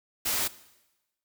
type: noise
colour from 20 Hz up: white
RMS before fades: -28 dBFS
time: 0.25-0.48 s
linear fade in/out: 10 ms
effects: noise-tail reverb RT60 1.0 s tail -18 dB re dry